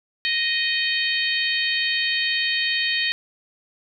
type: harmonic tone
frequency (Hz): 622.3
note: D#5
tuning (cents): 0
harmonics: 3 / 4 / 5 / 6 / 7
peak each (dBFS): -25 / -26 / -27 / -28 / -28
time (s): 0.25-3.12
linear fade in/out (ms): 0
effects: none